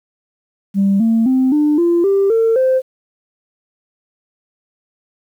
sine tone with pitch steps, 197 / 226.3 / 259.9 / 298.6 / 343 / 394 / 452.6 / 519.9 Hz, G3 / A3 / C4 / D4 / F4 / G4 / A4 / C5, +9 / +49 / -11 / +29 / -31 / +9 / +49 / -11 cents, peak -9 dBFS, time 0.74-2.82 s, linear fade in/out 50 ms, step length 260 ms, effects tanh soft clip ceiling -7 dBFS + 8-bit

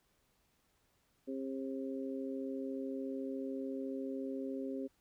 harmonic tone, 133.9 Hz, C3, 40 cents sharp, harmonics 2 / 3 / 4, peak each -39 / -43 / -45 dBFS, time 1.27-4.88 s, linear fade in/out 20 ms, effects pink hiss -75 dBFS RMS until 5 s

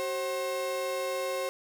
35% pulse tone pair together, 378.3 / 535 Hz, F#4 / C5, +38 / +38 cents, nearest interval tritone, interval 600 cents, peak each -35 / -29 dBFS, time 0-1.49 s, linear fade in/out 0 ms, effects none

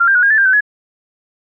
sine tone with pitch steps, 1386 / 1589 / 1462 / 1621 / 1751 / 1594 / 1524 / 1688 Hz, F6 / G6 / F#6 / G#6 / A6 / G6 / G6 / G#6, -14 / +23 / -21 / -42 / -9 / +28 / -49 / +28 cents, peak -8 dBFS, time 0-0.608 s, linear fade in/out 10 ms, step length 76 ms, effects none

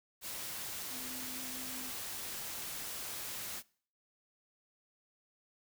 sine tone in noise, 255.8 Hz, C4, 39 cents flat, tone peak -49 dBFS, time 0.89-1.92 s, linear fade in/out 50 ms, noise white, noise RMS -42 dBFS, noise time 0.21-3.63 s, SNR -10 dB, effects noise-tail reverb RT60 0.5 s tail -23 dB re dry

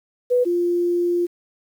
sine tone pair in turn, 493.9 / 349.2 Hz, B4 / F4, 0 / 0 cents, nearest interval tritone, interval 600 cents, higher first, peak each -14 / -17 dBFS, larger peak first, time 0.3-0.45 / 0.45-1.27 s, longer second, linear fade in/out 20 ms, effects 8-bit

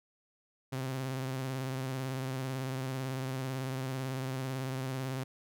sawtooth tone with vibrato, 131.5 Hz, C3, 9 cents sharp, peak -30 dBFS, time 0.72-5.24 s, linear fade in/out 10 ms, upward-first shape sine, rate 18 Hz, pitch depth 46 cents each way, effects none

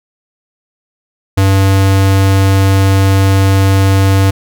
square tone, 97 Hz, G2, 18 cents flat, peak -7 dBFS, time 1.37-4.31 s, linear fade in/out 10 ms, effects none

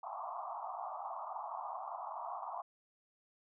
pink band-pass noise, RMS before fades -43 dBFS, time 0.03-2.62 s, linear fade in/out 5 ms, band 660 to 1200 Hz, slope 96 dB/octave, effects none

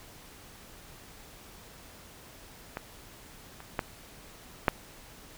clicks, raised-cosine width 0.5 ms, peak -19 / -29 / -13 / -6 dBFS, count 4, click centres 2.771 / 3.604 / 3.792 / 4.682 s, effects pink hiss -51 dBFS RMS until 5.37 s

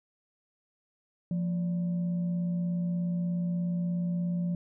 sine tone with frequency modulation, 174.61 Hz, F3, in tune, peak -27 dBFS, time 1.31-4.55 s, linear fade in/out 2 ms, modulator 406 Hz, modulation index 0.21, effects none

